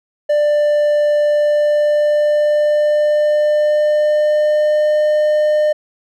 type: tone with pitch glide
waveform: triangle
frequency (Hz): 592 to 605.1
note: D5 to D#5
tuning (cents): +14 to -48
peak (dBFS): -9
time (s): 0.29-5.73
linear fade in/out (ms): 10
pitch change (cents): +38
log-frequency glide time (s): 1.22-5
effects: none